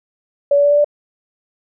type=tone with pitch steps; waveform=sine; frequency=569 / 573.6 / 578.3 / 583 / 587.7 Hz; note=C#5 / D5 / D5 / D5 / D5; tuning=+45 / -41 / -27 / -13 / +1 cents; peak=-9 dBFS; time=0.51-0.845 s; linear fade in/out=5 ms; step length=67 ms; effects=none